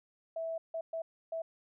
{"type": "tone bursts at uneven times", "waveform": "sine", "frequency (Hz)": 655, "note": "E5", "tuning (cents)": -11, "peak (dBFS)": -34, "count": 4, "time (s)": [[0.36, 0.58], [0.74, 0.81], [0.93, 1.02], [1.32, 1.42]], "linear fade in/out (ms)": 5, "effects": []}